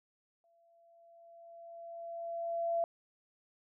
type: tone with exponential growth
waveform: sine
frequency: 676 Hz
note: E5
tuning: 43 cents sharp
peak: -28 dBFS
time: 0.44-2.84 s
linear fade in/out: 1 ms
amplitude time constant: 520 ms
effects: none